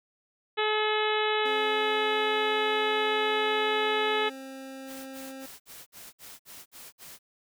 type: harmonic tone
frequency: 428.2 Hz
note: A4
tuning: 47 cents flat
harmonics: 1 / 2 / 3 / 4 / 5 / 6 / 7 / 8 / 9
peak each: -28 / -31 / -33 / -34 / -35 / -36 / -36 / -37 / -38 dBFS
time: 0.57-4.3 s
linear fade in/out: 20 ms
type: tone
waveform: 25% pulse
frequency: 266.7 Hz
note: C4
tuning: 33 cents sharp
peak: -36 dBFS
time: 1.45-5.46 s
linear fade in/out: 5 ms
type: noise bursts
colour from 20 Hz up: white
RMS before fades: -46 dBFS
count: 9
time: 4.86-7.19 s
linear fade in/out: 50 ms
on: 210 ms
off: 55 ms
effects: none